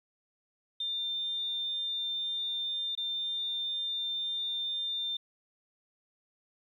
sine tone with dropouts, 3601 Hz, A7, 39 cents sharp, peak -31 dBFS, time 0.8-5.17 s, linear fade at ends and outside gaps 5 ms, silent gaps 2.952-2.975 s, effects 11-bit

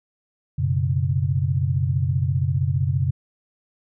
sine chord, F# suspended fourth, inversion none, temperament equal, 92.5 / 123.47 / 138.59 Hz, F#2 / B2 / C#3, 0 / 0 / 0 cents, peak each -23 / -24 / -22 dBFS, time 0.58-3.11 s, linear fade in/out 10 ms, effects none

